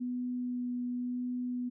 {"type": "tone with vibrato", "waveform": "sine", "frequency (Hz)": 246.9, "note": "B3", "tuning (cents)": 0, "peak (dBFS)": -32, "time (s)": [0, 1.7], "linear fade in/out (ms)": 20, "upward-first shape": "sine", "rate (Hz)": 0.93, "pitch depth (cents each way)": 9, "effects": []}